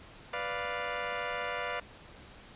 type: chord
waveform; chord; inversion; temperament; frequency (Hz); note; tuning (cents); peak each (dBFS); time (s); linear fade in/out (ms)
15% pulse; B diminished; none; equal; 493.9 / 587.3 / 698.5; B4 / D5 / F5; 0 / 0 / 0; -31; 0.33-1.8; 5
effects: pink hiss -52 dBFS RMS until 2.55 s + resampled to 8000 Hz